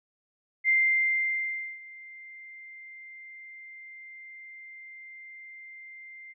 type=tone with ADSR envelope; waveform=sine; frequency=2093 Hz; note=C7; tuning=in tune; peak=-19 dBFS; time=0.64-6.34 s; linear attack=47 ms; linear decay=1100 ms; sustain=-24 dB; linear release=29 ms; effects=none